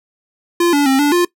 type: tone with pitch steps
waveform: square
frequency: 345.5 / 287.4 / 267.2 / 290.5 / 351.2 Hz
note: F4 / D4 / C4 / D4 / F4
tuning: -19 / -37 / +36 / -19 / +10 cents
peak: -11 dBFS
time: 0.6-1.25 s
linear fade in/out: 5 ms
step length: 130 ms
effects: noise-tail reverb RT60 0.1 s tail -20 dB re dry